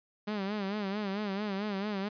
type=tone with vibrato; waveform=sawtooth; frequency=202.3 Hz; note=G#3; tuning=45 cents flat; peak=-28 dBFS; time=0.27-2.09 s; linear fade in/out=10 ms; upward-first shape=sine; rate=4.5 Hz; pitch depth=97 cents each way; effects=resampled to 11025 Hz